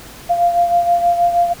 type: beating tone pair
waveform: sine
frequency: 694 / 700.3 Hz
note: F5 / F5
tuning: -11 / +5 cents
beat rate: 6.3 Hz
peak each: -12 / -19 dBFS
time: 0.29-1.54 s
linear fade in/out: 20 ms
effects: pink hiss -37 dBFS RMS until 1.6 s